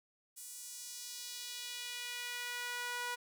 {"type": "tone with high-pass filter sweep", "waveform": "sawtooth", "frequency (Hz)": 486.9, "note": "B4", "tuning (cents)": -25, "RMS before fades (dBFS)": -43, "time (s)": [0.36, 3.16], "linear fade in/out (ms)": 20, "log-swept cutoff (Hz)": [8600, 1100], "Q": 1.3, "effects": []}